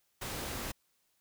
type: noise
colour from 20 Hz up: pink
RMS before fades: -39 dBFS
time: 0.21-0.72 s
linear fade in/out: 10 ms
effects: white hiss -75 dBFS RMS until 1.2 s